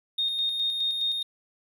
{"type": "tone with tremolo", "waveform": "triangle", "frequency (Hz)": 3691, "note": "A#7", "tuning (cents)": -18, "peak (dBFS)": -20, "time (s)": [0.18, 1.23], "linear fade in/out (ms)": 10, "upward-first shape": "square", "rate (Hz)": 4.8, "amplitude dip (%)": 45, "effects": ["tanh soft clip ceiling -21 dBFS"]}